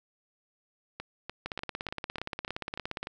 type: two click trains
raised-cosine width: 0.3 ms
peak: -21 / -18 dBFS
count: 8 / 28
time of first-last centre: 1-3.071 / 1.46-3.03 s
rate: 3.38 / 17.2 Hz
effects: none